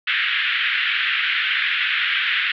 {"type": "band-pass noise", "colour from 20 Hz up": "pink", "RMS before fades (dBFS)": -21, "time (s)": [0.07, 2.52], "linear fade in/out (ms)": 5, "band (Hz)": [1500, 3400], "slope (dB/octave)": 48, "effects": []}